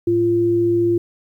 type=tone pair together; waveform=sine; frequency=110 / 344.8 Hz; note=A2 / F4; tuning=0 / -22 cents; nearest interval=octave + minor sixth; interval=1978 cents; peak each=-25 / -14 dBFS; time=0.07-0.98 s; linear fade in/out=5 ms; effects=9-bit